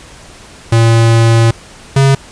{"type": "tone pair in turn", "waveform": "square", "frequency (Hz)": [114.7, 136.4], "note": ["A#2", "C#3"], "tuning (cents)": [-28, -28], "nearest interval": "minor third", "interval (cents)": 300, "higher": "second", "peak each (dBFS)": -6, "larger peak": "neither", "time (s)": [[0.72, 1.51], [1.96, 2.15]], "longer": "first", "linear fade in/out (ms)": 5, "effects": ["pink hiss -36 dBFS RMS until 2.31 s", "resampled to 22050 Hz"]}